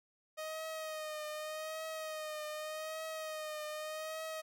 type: tone with vibrato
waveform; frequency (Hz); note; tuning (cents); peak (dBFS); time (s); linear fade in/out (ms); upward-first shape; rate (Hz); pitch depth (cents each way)
sawtooth; 622.3; D#5; 0; -36; 0.37-4.42; 20; triangle; 0.84; 46
effects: none